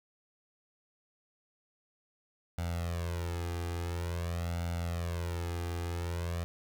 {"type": "tone with flanger", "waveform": "sawtooth", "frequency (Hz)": 85.6, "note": "F2", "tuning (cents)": -34, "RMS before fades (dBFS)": -35, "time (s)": [2.58, 6.44], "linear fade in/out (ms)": 0, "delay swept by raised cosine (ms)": [1.4, 2.5], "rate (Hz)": 0.48, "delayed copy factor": 0.8, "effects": []}